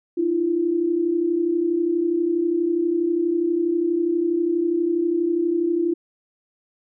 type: tone pair together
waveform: sine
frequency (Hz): 310 / 342.3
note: D#4 / F4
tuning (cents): -6 / -35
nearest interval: major second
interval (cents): 171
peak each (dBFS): -25 / -19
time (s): 0.17-5.94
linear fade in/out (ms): 10
effects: none